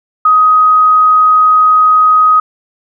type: tone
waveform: sine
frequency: 1256 Hz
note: D#6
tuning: 16 cents sharp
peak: -4 dBFS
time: 0.25-2.4 s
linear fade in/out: 5 ms
effects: none